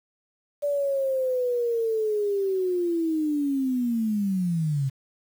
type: linear sweep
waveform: sine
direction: down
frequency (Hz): 583 to 130.81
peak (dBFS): -22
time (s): 0.62-4.9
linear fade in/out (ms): 20
effects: 8-bit